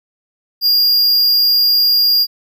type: tone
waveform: square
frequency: 4821 Hz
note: D8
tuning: 45 cents sharp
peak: -10 dBFS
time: 0.61-2.27 s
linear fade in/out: 50 ms
effects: none